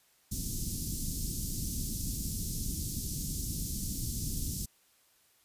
pink band-stop noise, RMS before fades -35 dBFS, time 0.31-4.66 s, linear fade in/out 10 ms, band 250 to 5300 Hz, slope 24 dB/octave, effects white hiss -67 dBFS RMS until 5.44 s + resampled to 32000 Hz

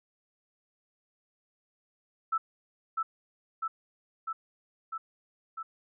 sine tone with echo, 1318.5 Hz, E6, in tune, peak -25 dBFS, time 2.32-2.38 s, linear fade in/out 10 ms, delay 650 ms, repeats 5, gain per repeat -2 dB, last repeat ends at 5.63 s, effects none

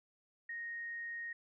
sine tone, 1864.7 Hz, A#6, in tune, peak -40 dBFS, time 0.49-1.33 s, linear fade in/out 5 ms, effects none

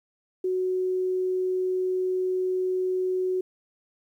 sine tone, 370 Hz, F#4, in tune, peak -23 dBFS, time 0.44-3.41 s, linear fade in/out 5 ms, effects 10-bit

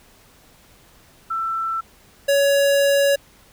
sine / square tone pair in turn, 1334 / 560.9 Hz, E6 / C#5, +20 / +20 cents, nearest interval octave + minor third, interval 1500 cents, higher first, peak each -21 / -15 dBFS, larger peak second, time 1.3-1.81 / 2.28-3.16 s, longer second, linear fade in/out 10 ms, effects pink hiss -52 dBFS RMS until 3.52 s

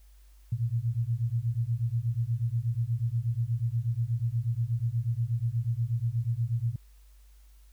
sine beating tone pair, 112.8 / 121.1 Hz, A2 / B2, +44 / -34 cents, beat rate 8.3 Hz, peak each -29 dBFS, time 0.52-6.76 s, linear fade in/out 5 ms, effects added 50 Hz sine -52 dBFS peak until 7.72 s + white hiss -67 dBFS RMS until 7.72 s

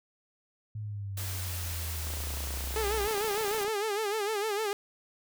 sine exponential sweep, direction down, 108 to 59.8 Hz, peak -34 dBFS, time 0.75-3.07 s, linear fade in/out 5 ms
white noise, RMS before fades -39 dBFS, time 1.17-3.64 s, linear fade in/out 5 ms
click train, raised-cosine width 1 ms, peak -29 dBFS, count 49, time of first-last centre 2.07-3.681 s, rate 29.8 Hz
sawtooth tone with vibrato, 421 Hz, G#4, 24 cents sharp, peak -25 dBFS, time 2.76-4.73 s, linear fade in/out 0 ms, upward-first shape sine, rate 6.6 Hz, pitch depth 100 cents each way
effects none

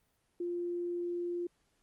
sine tone, 349 Hz, F4, 1 cent flat, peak -33 dBFS, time 0.4-1.47 s, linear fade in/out 5 ms, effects pink hiss -75 dBFS RMS until 1.82 s + Opus 32 kbps

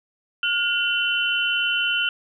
sine tone cluster, 1429 / 2733 / 3042 Hz, F6 / F7 / F#7, +39 / -38 / +47 cents, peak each -24 dBFS, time 0.43-2.09 s, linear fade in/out 2 ms, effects none

